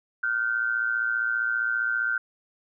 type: tone pair together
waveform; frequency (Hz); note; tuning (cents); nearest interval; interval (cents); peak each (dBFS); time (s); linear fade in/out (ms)
sine; 1413.9 / 1529; F6 / G6; +21 / -44; minor second; 135; -26; 0.23-2.18; 5
effects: none